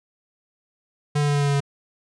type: tone with pitch steps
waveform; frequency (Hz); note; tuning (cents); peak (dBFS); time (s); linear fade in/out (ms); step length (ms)
square; 146.8 / 145.79 / 144.78 / 143.78 / 142.79 / 141.8 / 140.82; D3 / D3 / D3 / D3 / D3 / C#3 / C#3; 0 / -12 / -24 / -36 / -48 / +40 / +28; -19; 1.15-1.605; 10; 65
effects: resampled to 22050 Hz